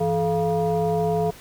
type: tone with frequency modulation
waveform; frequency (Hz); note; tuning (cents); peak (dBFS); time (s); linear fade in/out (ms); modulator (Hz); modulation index
sine; 430; A4; -40; -19; 0-1.31; 10; 264; 1.2
effects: pink hiss -45 dBFS RMS until 1.4 s